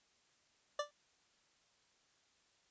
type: tone with exponential decay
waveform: 25% pulse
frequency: 587.3 Hz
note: D5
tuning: in tune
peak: -28 dBFS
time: 0.79-0.91 s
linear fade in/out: 5 ms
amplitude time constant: 25 ms
effects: white hiss -73 dBFS RMS until 2.7 s + resampled to 16000 Hz